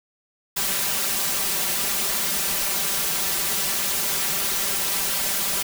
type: noise with comb filter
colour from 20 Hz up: white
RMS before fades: -24 dBFS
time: 0.56-5.63 s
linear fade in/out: 10 ms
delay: 5.1 ms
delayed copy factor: +0.95
effects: none